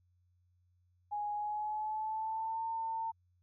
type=tone with pitch glide; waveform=sine; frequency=830.6 to 900.6 Hz; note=G#5 to A5; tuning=0 to +40 cents; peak=-34 dBFS; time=1.11-3.12 s; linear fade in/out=20 ms; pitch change=+140 cents; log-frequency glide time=1.33-2.62 s; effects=added 89 Hz sine -69 dBFS peak until 3.42 s